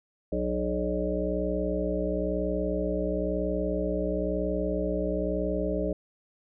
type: harmonic tone with a mistuned harmonic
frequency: 61 Hz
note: B1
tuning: 21 cents flat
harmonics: 1 / 3 / 5 / 7 / 9 / 10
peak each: -33 / -33 / -33 / -33 / -33 / -33 dBFS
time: 0.32-5.93 s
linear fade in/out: 5 ms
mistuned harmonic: 7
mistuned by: -24 cents
effects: none